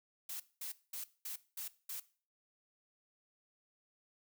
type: noise bursts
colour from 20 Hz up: blue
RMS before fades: -43 dBFS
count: 6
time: 0.29-2 s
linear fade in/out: 5 ms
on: 110 ms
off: 210 ms
effects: noise-tail reverb RT60 0.4 s tail -18 dB re dry